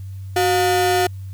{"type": "ring-modulated tone", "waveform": "45% pulse", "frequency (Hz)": 541, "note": "C#5", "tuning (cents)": -42, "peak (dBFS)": -12, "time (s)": [0.36, 1.07], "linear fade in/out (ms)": 5, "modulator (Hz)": 171, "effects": ["added 96 Hz sine -29 dBFS peak until 1.33 s", "white hiss -56 dBFS RMS until 1.33 s"]}